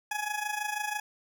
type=tone with amplitude modulation; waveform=20% pulse; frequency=840 Hz; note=G#5; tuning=19 cents sharp; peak=-23 dBFS; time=0.11-1 s; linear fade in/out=5 ms; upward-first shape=sine; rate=26.1 Hz; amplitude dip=70%; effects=none